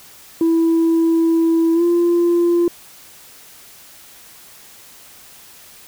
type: tone with pitch glide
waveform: sine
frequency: 329.6 to 344.8 Hz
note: E4 to F4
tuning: 0 to -22 cents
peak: -10 dBFS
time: 0.41-2.68 s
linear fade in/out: 2 ms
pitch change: +78 cents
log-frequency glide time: 1.74-1.83 s
effects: tanh soft clip ceiling -10 dBFS + white hiss -43 dBFS RMS until 5.87 s